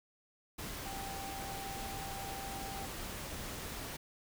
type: tone in noise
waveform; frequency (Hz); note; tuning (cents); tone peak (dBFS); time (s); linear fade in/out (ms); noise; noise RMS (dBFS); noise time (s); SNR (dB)
sine; 784; G5; 0; -44; 0.85-2.86; 10; pink; -43; 0.58-3.97; -4
effects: none